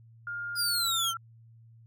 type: tone with pitch glide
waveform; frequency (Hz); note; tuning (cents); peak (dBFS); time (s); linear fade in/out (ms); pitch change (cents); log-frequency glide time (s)
sine; 1411 to 1355.9; F6 to E6; +17 to +48; -33; 0.27-1.17; 2; -69; 0.75-0.92
type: linear sweep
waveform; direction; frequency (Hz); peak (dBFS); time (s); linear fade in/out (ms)
sawtooth; down; 4978 to 3038; -24; 0.55-1.14; 50
effects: added 114 Hz sine -52 dBFS peak until 1.86 s